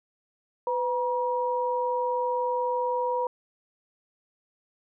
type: tone pair together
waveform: sine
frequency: 501.5 / 956 Hz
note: B4 / A#5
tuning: +26 / +43 cents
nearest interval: major seventh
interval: 1117 cents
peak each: -27 dBFS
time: 0.67-3.27 s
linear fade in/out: 2 ms
effects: none